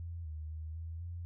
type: tone with pitch steps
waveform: sine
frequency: 84.5 / 77.7 / 79 / 82.1 / 86.1 Hz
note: E2 / D#2 / D#2 / E2 / F2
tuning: +43 / -2 / +27 / -6 / -24 cents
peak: -39 dBFS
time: 0-1.25 s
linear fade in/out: 0 ms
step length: 250 ms
effects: none